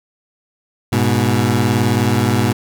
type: beating tone pair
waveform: 20% pulse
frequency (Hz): 103.83 / 122.83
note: G#2 / B2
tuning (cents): 0 / -9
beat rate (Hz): 19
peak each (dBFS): -11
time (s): 0.92-2.53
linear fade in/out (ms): 10
effects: none